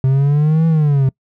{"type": "exponential two-way sweep", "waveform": "triangle", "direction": "up then down", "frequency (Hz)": [130.5, 164.81, 130.5], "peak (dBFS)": -8, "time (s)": [0.04, 1.09], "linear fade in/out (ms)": 2, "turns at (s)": 0.67, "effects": ["noise-tail reverb RT60 0.1 s tail -25 dB re dry"]}